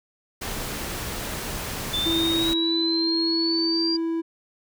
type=noise; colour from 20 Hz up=pink; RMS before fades=-31 dBFS; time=0.41-2.54 s; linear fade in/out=10 ms
type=exponential sweep; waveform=sine; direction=up; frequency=3520 to 4794 Hz; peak=-23 dBFS; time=1.93-3.97 s; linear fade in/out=10 ms
type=tone; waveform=triangle; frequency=329.6 Hz; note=E4; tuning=in tune; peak=-21 dBFS; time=2.05-4.22 s; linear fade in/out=20 ms
effects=none